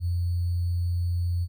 sine tone with sample-and-hold, 87.31 Hz, F2, in tune, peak -23 dBFS, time 0-1.48 s, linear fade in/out 50 ms, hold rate 4410 Hz, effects none

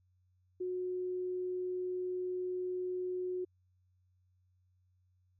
sine tone, 364.8 Hz, F#4, 24 cents flat, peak -34 dBFS, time 0.6-3.45 s, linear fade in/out 10 ms, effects added 91 Hz sine -69 dBFS peak until 5.39 s

